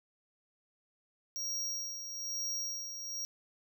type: tone with tremolo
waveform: square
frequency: 5640 Hz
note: F8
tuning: 16 cents sharp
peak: -34 dBFS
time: 1.36-3.25 s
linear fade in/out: 0 ms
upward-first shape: sine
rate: 1.1 Hz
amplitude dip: 55%
effects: none